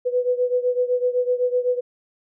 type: beating tone pair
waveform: sine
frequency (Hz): 493.9 / 501.8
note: B4 / B4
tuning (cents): 0 / +28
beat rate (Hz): 7.9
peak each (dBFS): -20 / -23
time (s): 0.05-1.81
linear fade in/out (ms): 20
effects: none